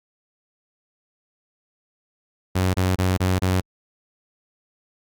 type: tone bursts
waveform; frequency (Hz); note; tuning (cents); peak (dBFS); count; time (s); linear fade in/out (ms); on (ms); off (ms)
sawtooth; 92.6; F#2; +2; -14; 5; 2.55-3.608; 10; 190; 27
effects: Opus 48 kbps